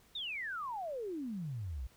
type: exponential sweep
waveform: sine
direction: down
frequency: 3788 to 56.7 Hz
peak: -37 dBFS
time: 0.15-1.87 s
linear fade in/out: 5 ms
effects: pink hiss -65 dBFS RMS until 1.96 s